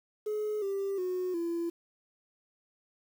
sine tone with pitch steps, 424.4 / 393.7 / 365.2 / 338.8 Hz, G#4 / G4 / F#4 / E4, +38 / +8 / -23 / +48 cents, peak -28 dBFS, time 0.26-1.7 s, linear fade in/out 10 ms, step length 360 ms, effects tanh soft clip ceiling -28 dBFS + 9-bit

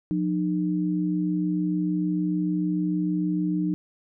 sine tone pair together, 178.26 / 304.9 Hz, F3 / D#4, +36 / -35 cents, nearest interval major sixth, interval 929 cents, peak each -25 dBFS, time 0.11-3.74 s, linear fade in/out 0 ms, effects none

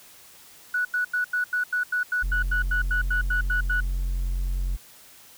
sine tone bursts, 1474 Hz, F#6, 7 cents flat, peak -21 dBFS, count 16, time 0.74-3.805 s, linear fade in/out 5 ms, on 110 ms, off 87 ms
triangle tone, 44.78 Hz, F1, 44 cents sharp, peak -21 dBFS, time 2.22-4.77 s, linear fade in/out 20 ms
effects tanh soft clip ceiling -14 dBFS + white hiss -50 dBFS RMS until 5.37 s

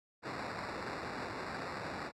violet noise with sample-and-hold, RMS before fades -41 dBFS, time 0.22-2.12 s, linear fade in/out 50 ms, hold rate 3150 Hz, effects high-pass 80 Hz 12 dB/octave + low-pass 5000 Hz 12 dB/octave

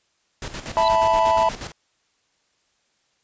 pink noise with tremolo, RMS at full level -31 dBFS, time 0.42-1.72 s, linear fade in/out 2 ms, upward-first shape square, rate 8.4 Hz, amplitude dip 65%
sine tone with exponential growth, 4000 Hz, B7, 21 cents sharp, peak -22 dBFS, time 0.75-0.88 s, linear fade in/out 0 ms, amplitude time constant 27 ms
triangle chord, E suspended fourth, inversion none, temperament equal, 659.3 / 880 / 987.8 Hz, E5 / A5 / B5, 0 / 0 / 0 cents, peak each -18 dBFS, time 0.77-1.49 s, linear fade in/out 0 ms
effects white hiss -67 dBFS RMS until 3.23 s + resampled to 16000 Hz

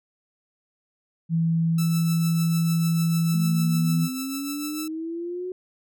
sine tone, 164.81 Hz, E3, in tune, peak -19 dBFS, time 1.29-4.09 s, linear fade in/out 50 ms
5% pulse tone with tremolo, 1318.5 Hz, E6, in tune, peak -19 dBFS, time 1.78-4.88 s, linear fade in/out 5 ms, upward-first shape triangle, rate 6.7 Hz, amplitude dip 60%
sine exponential sweep, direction up, 210.8 to 370 Hz, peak -28 dBFS, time 3.34-5.52 s, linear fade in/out 2 ms
effects none

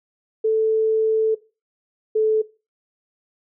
sine tone pair in turn, 440 / 435.4 Hz, A4 / A4, 0 / -18 cents, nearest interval unison, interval 18 cents, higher first, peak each -15 dBFS, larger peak neither, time 0.44-1.35 / 2.15-2.42 s, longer first, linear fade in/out 10 ms, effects noise-tail reverb RT60 0.3 s tail -19 dB re dry

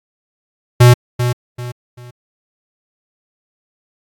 square tone with echo, 122.4 Hz, B2, 15 cents flat, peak -4 dBFS, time 0.8-0.94 s, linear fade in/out 10 ms, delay 390 ms, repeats 3, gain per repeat -10 dB, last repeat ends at 2.11 s, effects AAC 64 kbps

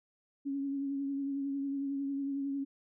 sine tone with vibrato, 277.2 Hz, C#4, in tune, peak -32 dBFS, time 0.45-2.65 s, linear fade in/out 20 ms, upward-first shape triangle, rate 11 Hz, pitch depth 32 cents each way, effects none

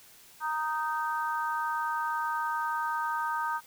harmonic tone, 310.2 Hz, D#4, 5 cents flat, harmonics 3 / 4 / 5, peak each -31 / -33 / -35 dBFS, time 0.4-3.61 s, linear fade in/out 50 ms, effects white hiss -55 dBFS RMS until 3.66 s

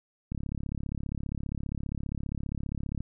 click train, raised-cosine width 5 ms, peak -21 dBFS, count 95, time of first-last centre 0.32-3.006 s, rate 35 Hz, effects none

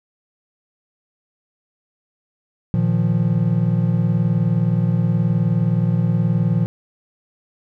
triangle chord, Bb suspended fourth, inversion none, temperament equal, 116.54 / 155.56 / 174.61 Hz, Bb2 / Eb3 / F3, 0 / 0 / 0 cents, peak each -17 / -19 / -17 dBFS, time 2.74-6.66 s, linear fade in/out 0 ms, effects none

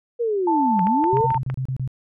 sine linear two-way sweep, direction down then up, 484.6 to 175.5 to 484.6 Hz, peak -19 dBFS, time 0.19-1.27 s, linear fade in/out 20 ms, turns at 0.83 s
sine tone with pitch glide, 881 to 902.1 Hz, A5 to A5, +2 to +43 cents, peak -18 dBFS, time 0.47-1.38 s, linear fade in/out 5 ms, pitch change +41 cents, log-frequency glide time 1.01-1.18 s
clicks, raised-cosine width 0.5 ms, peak -17 dBFS, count 7, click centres 0.793 / 0.87 / 1.041 / 1.17 / 1.305 / 1.345 / 1.5 s
sine tone bursts, 130.81 Hz, C3, in tune, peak -22 dBFS, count 7, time 1.13-1.876 s, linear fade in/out 0 ms, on 80 ms, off 31 ms
effects none

